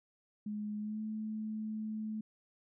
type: tone with pitch glide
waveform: sine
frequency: 210 to 216.5 Hz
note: G#3 to A3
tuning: +19 to -28 cents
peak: -36 dBFS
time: 0.46-2.21 s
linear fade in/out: 5 ms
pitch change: +53 cents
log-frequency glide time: 0.79-1.01 s
effects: none